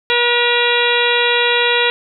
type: harmonic tone with a mistuned harmonic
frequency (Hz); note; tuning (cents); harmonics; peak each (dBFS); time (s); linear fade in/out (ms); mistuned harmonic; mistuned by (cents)
480.5; B4; -48; 1 / 2 / 3 / 4 / 5 / 6 / 7 / 8; -18 / -21 / -21 / -20 / -21 / -21 / -21 / -21; 0.1-1.9; 0; 6; -64
effects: none